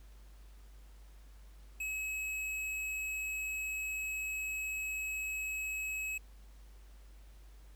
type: tone with tanh clipping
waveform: sine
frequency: 2566 Hz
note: E7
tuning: 47 cents flat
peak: -37 dBFS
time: 1.8-6.18 s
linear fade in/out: 5 ms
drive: 15 dB
effects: added 50 Hz sine -52 dBFS peak until 7.75 s + pink hiss -66 dBFS RMS until 7.75 s